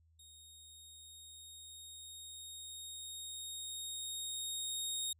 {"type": "tone with level ramp", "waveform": "20% pulse", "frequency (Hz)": 3729, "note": "A#7", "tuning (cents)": 0, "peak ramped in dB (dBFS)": [-51, -30], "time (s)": [0.19, 5.13], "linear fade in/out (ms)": 5, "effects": ["added 81 Hz sine -66 dBFS peak until 5.19 s"]}